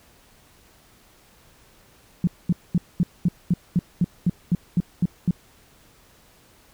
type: tone bursts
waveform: sine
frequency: 175.1 Hz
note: F3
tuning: 5 cents sharp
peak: -15 dBFS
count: 13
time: 2.24-5.309 s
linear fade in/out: 2 ms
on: 33 ms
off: 220 ms
effects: pink hiss -55 dBFS RMS until 6.73 s